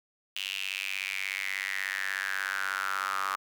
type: tone with high-pass filter sweep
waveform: sawtooth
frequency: 96.5 Hz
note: G2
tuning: 27 cents flat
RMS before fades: -33 dBFS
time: 0.36-3.36 s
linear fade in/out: 5 ms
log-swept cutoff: 2900 to 1200 Hz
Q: 6.5
effects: none